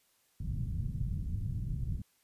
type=low-pass noise; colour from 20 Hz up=white; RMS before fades=-35 dBFS; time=0.4-2.02 s; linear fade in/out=5 ms; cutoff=140 Hz; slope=24 dB/octave; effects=white hiss -71 dBFS RMS until 2.23 s + resampled to 32000 Hz